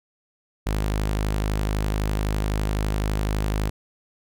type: tone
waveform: sawtooth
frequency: 51.91 Hz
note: G#1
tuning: in tune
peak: -18 dBFS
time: 0.66-3.7 s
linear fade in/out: 10 ms
effects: none